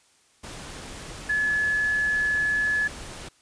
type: tone in noise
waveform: sine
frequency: 1710 Hz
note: A6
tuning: 50 cents flat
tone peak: -21 dBFS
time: 1.29-2.88 s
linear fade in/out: 10 ms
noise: pink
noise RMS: -39 dBFS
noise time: 0.43-3.29 s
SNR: +15 dB
effects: white hiss -61 dBFS RMS until 3.41 s + resampled to 22050 Hz